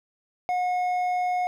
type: tone with hard clipping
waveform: sine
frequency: 724 Hz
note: F#5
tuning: 38 cents flat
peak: -24 dBFS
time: 0.49-1.47 s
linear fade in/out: 0 ms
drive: 5 dB
effects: none